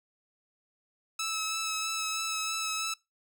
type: tone with vibrato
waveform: 10% pulse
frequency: 1303 Hz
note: E6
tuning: 20 cents flat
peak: -22 dBFS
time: 1.19-2.94 s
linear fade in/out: 5 ms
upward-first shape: sine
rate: 3.1 Hz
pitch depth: 16 cents each way
effects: noise-tail reverb RT60 0.2 s tail -22 dB re dry